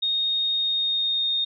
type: tone with pitch glide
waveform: sine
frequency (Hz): 3711 to 3685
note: A#7 to A#7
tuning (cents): -9 to -21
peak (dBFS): -21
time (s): 0.02-1.45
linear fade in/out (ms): 10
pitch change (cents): -12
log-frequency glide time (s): 0.53-1.3
effects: none